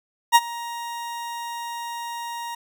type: tone with ADSR envelope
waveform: 40% pulse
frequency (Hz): 940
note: A#5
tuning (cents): +14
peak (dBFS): -8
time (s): 0.32-2.55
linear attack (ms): 34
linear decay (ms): 42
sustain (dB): -21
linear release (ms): 6
effects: none